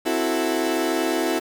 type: chord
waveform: 30% pulse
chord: F# half-diminished seventh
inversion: second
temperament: equal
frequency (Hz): 261.6 / 329.6 / 370 / 440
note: C4 / E4 / F#4 / A4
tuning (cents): 0 / 0 / 0 / 0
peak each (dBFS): -25 / -21 / -24 / -26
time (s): 0.05-1.4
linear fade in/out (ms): 20
effects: 7-bit